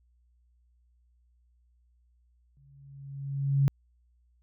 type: tone with exponential growth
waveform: sine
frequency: 138.59 Hz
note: C#3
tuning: in tune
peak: -18 dBFS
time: 2.57-3.68 s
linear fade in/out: 0 ms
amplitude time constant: 240 ms
effects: added 60 Hz sine -63 dBFS peak until 4.42 s